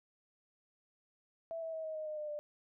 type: tone with pitch steps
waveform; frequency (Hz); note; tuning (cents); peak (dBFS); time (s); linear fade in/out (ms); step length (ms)
sine; 660 / 650.2 / 640.5 / 630.9 / 621.5 / 612.3 / 603.1 / 594.1; E5 / E5 / E5 / D#5 / D#5 / D#5 / D5 / D5; +2 / -24 / -50 / +24 / -2 / -28 / +46 / +20; -38; 1.51-2.39; 0; 110
effects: none